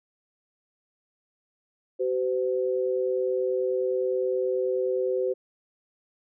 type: tone pair together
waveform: sine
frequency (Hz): 380.5 / 510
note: F#4 / C5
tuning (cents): +48 / -44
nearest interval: perfect fourth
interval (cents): 508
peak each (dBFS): -26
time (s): 1.99-5.34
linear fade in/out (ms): 20
effects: none